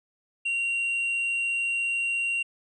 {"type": "tone", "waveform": "triangle", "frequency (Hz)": 2757, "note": "F7", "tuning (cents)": -23, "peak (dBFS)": -23, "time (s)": [0.45, 2.43], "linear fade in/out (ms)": 10, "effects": ["resampled to 22050 Hz"]}